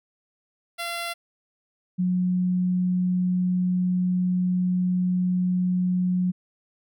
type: tone pair in turn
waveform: 10% pulse / sine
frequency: 685 / 181.43 Hz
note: F5 / F#3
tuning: -34 / -34 cents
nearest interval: octave + major seventh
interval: 2300 cents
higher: first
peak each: -20 dBFS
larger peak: neither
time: 0.78-1.14 / 1.98-6.32 s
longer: second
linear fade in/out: 20 ms
effects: none